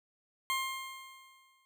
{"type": "tone with exponential decay", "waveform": "20% pulse", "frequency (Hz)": 1061, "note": "C6", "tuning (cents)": 24, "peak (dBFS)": -24, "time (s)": [0.5, 1.65], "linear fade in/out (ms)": 0, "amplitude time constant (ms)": 250, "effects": []}